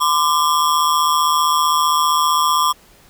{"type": "ring-modulated tone", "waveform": "square", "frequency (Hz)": 1103, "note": "C#6", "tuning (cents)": -9, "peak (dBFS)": -11, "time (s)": [0, 2.73], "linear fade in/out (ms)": 20, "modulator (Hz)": 77.7, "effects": ["pink hiss -49 dBFS RMS until 3.09 s"]}